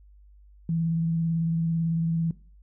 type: tone with vibrato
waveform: sine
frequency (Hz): 164.81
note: E3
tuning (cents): 0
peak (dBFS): -23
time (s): 0.69-2.31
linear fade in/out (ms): 2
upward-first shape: square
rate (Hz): 18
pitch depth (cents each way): 21
effects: noise-tail reverb RT60 0.4 s tail -18 dB re dry + added 50 Hz sine -50 dBFS peak until 2.62 s